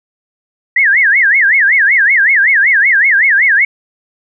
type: tone with vibrato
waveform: sine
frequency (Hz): 1864.7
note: A#6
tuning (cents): 0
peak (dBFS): -6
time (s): 0.76-3.65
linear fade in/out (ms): 5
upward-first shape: sine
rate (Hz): 5.3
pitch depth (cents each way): 290
effects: none